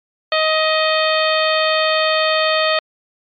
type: harmonic tone with a mistuned harmonic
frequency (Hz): 628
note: D#5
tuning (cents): +16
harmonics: 1 / 2 / 3 / 4 / 5 / 6 / 7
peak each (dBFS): -17 / -20 / -22 / -23 / -24 / -25 / -25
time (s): 0.32-2.79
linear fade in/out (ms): 2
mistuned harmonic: 6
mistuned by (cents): -70
effects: MP3 48 kbps